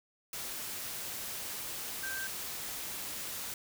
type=tone in noise; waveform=sine; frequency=1568 Hz; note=G6; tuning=in tune; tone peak=-37 dBFS; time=2.03-2.27 s; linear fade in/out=2 ms; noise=white; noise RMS=-40 dBFS; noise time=0.33-3.54 s; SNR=0 dB; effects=none